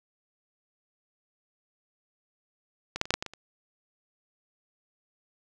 clicks, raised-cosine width 0.2 ms, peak -15 / -7 / -23 / -7 / -7 / -15 / -20 / -27 dBFS, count 8, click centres 2.96 / 3.014 / 3.055 / 3.106 / 3.14 / 3.225 / 3.263 / 3.336 s, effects none

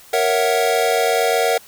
square chord, F# dominant seventh, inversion first, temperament equal, 466.2 / 554.4 / 659.3 / 740 Hz, A#4 / C#5 / E5 / F#5, 0 / 0 / 0 / 0 cents, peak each -20 / -24 / -22 / -21 dBFS, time 0.13-1.58 s, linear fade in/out 5 ms, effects white hiss -45 dBFS RMS until 1.67 s

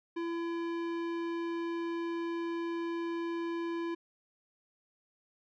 sine tone with tanh clipping, 337.1 Hz, E4, 39 cents sharp, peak -35 dBFS, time 0.16-3.95 s, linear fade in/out 10 ms, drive 17 dB, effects none

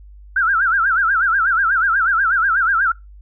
sine tone with vibrato, 1457 Hz, F#6, 27 cents flat, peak -13 dBFS, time 0.36-2.92 s, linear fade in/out 5 ms, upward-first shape sine, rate 8.2 Hz, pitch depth 190 cents each way, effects noise-tail reverb RT60 0.2 s tail -24 dB re dry + added 50 Hz sine -38 dBFS peak until 3.21 s

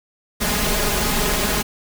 pink noise with comb filter, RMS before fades -20 dBFS, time 0.4-1.63 s, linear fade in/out 20 ms, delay 4.8 ms, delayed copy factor +0.8, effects none

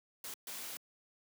white noise bursts at uneven times, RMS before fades -44 dBFS, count 2, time 0.24-0.34 / 0.47-0.77 s, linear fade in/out 2 ms, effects high-pass 200 Hz 12 dB/octave

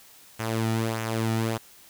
sawtooth tone with flanger, 112.5 Hz, A2, 39 cents sharp, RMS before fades -27 dBFS, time 0.39-1.58 s, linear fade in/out 10 ms, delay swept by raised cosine 0.22 to 1.92 ms, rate 1.6 Hz, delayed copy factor -0.55, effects white hiss -52 dBFS RMS until 1.89 s

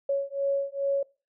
sine beating tone pair, 554.4 / 556.8 Hz, C#5 / C#5, 0 / +8 cents, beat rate 2.4 Hz, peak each -28 dBFS, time 0.09-1.03 s, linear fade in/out 5 ms, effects noise-tail reverb RT60 0.3 s tail -21 dB re dry

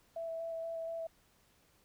sine tone with vibrato, 659.3 Hz, E5, in tune, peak -37 dBFS, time 0.16-1.07 s, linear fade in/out 5 ms, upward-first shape square, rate 4.2 Hz, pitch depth 10 cents each way, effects pink hiss -69 dBFS RMS until 1.84 s

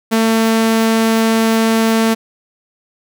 sawtooth tone, 224.3 Hz, A3, 34 cents sharp, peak -7 dBFS, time 0.11-2.15 s, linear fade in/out 20 ms, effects none

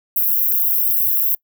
white high-pass noise, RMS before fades -17 dBFS, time 0.16-1.35 s, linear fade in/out 5 ms, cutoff 12000 Hz, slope 96 dB/octave, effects noise-tail reverb RT60 0.1 s tail -25 dB re dry

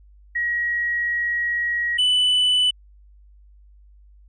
sine / triangle tone pair in turn, 1902 / 2988 Hz, A#6 / F#7, +34 / +16 cents, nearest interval minor sixth, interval 782 cents, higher second, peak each -20 / -14 dBFS, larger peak second, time 0.35-1.98 / 1.98-2.71 s, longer first, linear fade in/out 10 ms, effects added 50 Hz sine -47 dBFS peak until 4.28 s + resampled to 22050 Hz

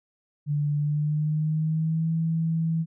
sine tone with pitch glide, 146.83 to 162.92 Hz, D3 to E3, 0 to -20 cents, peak -22 dBFS, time 0.46-2.86 s, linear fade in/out 50 ms, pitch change +180 cents, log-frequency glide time 0.77-2.11 s, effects none

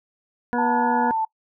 harmonic tone, 242.1 Hz, B3, 34 cents flat, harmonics 1 / 2 / 3 / 4 / 6 / 7, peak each -24 / -28 / -29 / -28 / -31 / -33 dBFS, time 0.53-1.11 s, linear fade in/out 0 ms
sine tone with vibrato, 888 Hz, A5, 16 cents sharp, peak -20 dBFS, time 0.58-1.25 s, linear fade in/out 5 ms, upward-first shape sine, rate 4.2 Hz, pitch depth 13 cents each way
effects noise-tail reverb RT60 0.1 s tail -22 dB re dry

